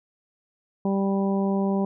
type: harmonic tone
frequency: 196 Hz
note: G3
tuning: in tune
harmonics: 1 / 2 / 3 / 4 / 5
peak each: -22 / -28 / -32 / -34 / -36 dBFS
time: 0.85-1.85 s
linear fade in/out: 2 ms
effects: none